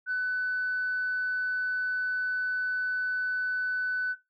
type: tone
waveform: sine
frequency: 1500 Hz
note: F#6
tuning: 23 cents sharp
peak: -25 dBFS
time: 0.06-4.16 s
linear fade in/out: 50 ms
effects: noise-tail reverb RT60 0.2 s tail -19 dB re dry + tanh soft clip ceiling -23 dBFS